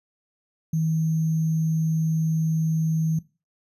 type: tone with sample-and-hold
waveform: sine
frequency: 160 Hz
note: D#3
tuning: 49 cents sharp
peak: -20 dBFS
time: 0.73-3.19 s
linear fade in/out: 5 ms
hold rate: 6300 Hz
effects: noise-tail reverb RT60 0.3 s tail -19 dB re dry + resampled to 32000 Hz